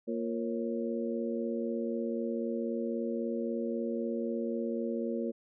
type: harmonic tone with a mistuned harmonic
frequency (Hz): 116.54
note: A#2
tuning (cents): 0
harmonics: 2 / 3 / 4 / 5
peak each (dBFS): -34 / -37 / -37 / -39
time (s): 0.07-5.32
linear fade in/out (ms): 20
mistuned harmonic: 5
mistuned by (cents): -100
effects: none